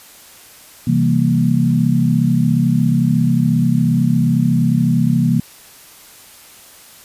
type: chord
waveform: sine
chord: C dominant seventh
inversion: none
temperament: equal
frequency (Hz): 130.81 / 164.81 / 196 / 233.1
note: C3 / E3 / G3 / Bb3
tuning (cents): 0 / 0 / 0 / 0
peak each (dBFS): -17 / -16 / -21 / -16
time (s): 0.87-5.4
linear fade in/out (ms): 5
effects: white hiss -42 dBFS RMS until 7.04 s + resampled to 32000 Hz